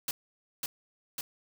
white noise with echo, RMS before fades -32 dBFS, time 0.08-0.11 s, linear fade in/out 2 ms, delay 550 ms, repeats 2, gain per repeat -2 dB, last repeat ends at 1.21 s, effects none

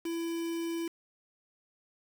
triangle tone with quantisation, 334 Hz, E4, 23 cents sharp, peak -30 dBFS, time 0.05-0.88 s, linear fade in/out 5 ms, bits 7, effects none

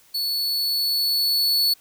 45% pulse tone with level ramp, 4425 Hz, C#8, 4 cents flat, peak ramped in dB -22 to -16 dBFS, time 0.14-1.74 s, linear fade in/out 10 ms, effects white hiss -55 dBFS RMS until 1.8 s

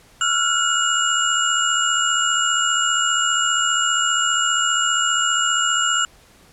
sine tone cluster, 1355 / 1430 / 2892 / 7300 Hz, E6 / F6 / F#7 / A#8, +47 / +41 / -40 / -37 cents, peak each -22 dBFS, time 0.21-6.05 s, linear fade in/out 2 ms, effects pink hiss -51 dBFS RMS until 6.52 s + low-pass 12000 Hz 12 dB/octave

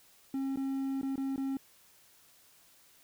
triangle tone with dropouts, 270 Hz, C#4, 45 cents flat, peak -29 dBFS, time 0.34-1.57 s, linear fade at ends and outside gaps 2 ms, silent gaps 0.56-0.572 / 1.014-1.03 / 1.158-1.178 / 1.361-1.378 s, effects white hiss -62 dBFS RMS until 3.03 s

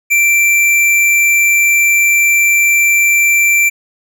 sine tone with hard clipping, 2349 Hz, D7, in tune, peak -9 dBFS, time 0.1-3.7 s, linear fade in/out 20 ms, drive 15 dB, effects none

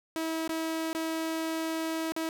sawtooth tone with dropouts, 323 Hz, E4, 35 cents flat, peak -26 dBFS, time 0.16-2.29 s, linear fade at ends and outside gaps 0 ms, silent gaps 0.477-0.493 / 0.93-0.949 / 2.121-2.164 s, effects none

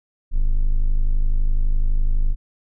triangle tone, 25.96 Hz, G#0, in tune, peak -12 dBFS, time 0.31-2.36 s, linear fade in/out 50 ms, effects none

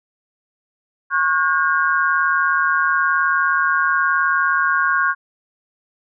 sine tone cluster, 1097 / 1441 / 1600 Hz, C#6 / F#6 / G6, -18 / -46 / +35 cents, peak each -19 dBFS, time 1.1-5.15 s, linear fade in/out 50 ms, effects none

